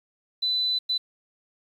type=tone bursts at uneven times; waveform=sine; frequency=4000 Hz; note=B7; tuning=21 cents sharp; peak=-22 dBFS; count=2; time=0.42-0.79 / 0.89-0.98 s; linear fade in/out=10 ms; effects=9-bit